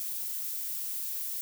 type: noise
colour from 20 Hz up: violet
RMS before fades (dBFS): -35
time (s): 0-1.41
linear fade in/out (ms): 0
effects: none